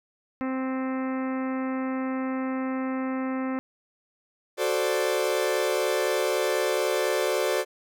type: harmonic tone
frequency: 261.6 Hz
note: C4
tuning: in tune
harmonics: 1 / 2 / 3 / 4 / 5 / 6 / 7 / 8 / 9 / 10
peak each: -27 / -35 / -40 / -40 / -40 / -48 / -44 / -45 / -54 / -52 dBFS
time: 0.41-3.59 s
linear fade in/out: 0 ms
type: chord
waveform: 40% pulse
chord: D dominant seventh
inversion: first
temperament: equal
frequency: 370 / 440 / 523.3 / 587.3 Hz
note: F#4 / A4 / C5 / D5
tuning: 0 / 0 / 0 / 0 cents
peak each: -28 dBFS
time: 4.57-7.65 s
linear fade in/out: 50 ms
effects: none